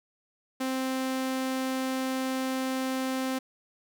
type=tone; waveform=sawtooth; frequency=261.6 Hz; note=C4; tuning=in tune; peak=-24 dBFS; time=0.6-3.39 s; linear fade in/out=10 ms; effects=none